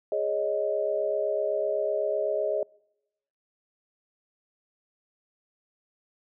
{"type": "chord", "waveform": "sine", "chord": "Ab suspended fourth", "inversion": "none", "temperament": "equal", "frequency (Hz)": [415.3, 554.4, 622.3], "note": ["Ab4", "Db5", "Eb5"], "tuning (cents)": [0, 0, 0], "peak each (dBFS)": [-30, -30, -27], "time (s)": [0.12, 2.63], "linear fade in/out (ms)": 2, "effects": ["noise-tail reverb RT60 0.9 s tail -26 dB re dry"]}